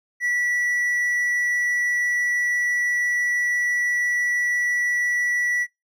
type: tone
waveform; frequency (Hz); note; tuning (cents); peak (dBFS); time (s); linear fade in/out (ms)
triangle; 1951; B6; -22; -18; 0.2-5.67; 50
effects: noise-tail reverb RT60 0.2 s tail -24 dB re dry